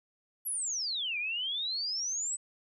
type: exponential two-way sweep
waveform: sine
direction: down then up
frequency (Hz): 11840 to 2349 to 8120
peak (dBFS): -31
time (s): 0.45-2.37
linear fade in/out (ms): 20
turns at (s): 1.18
effects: none